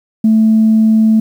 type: tone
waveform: sine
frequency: 220 Hz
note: A3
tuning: in tune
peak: -5 dBFS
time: 0.24-1.2 s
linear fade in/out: 5 ms
effects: tanh soft clip ceiling -2 dBFS + 7-bit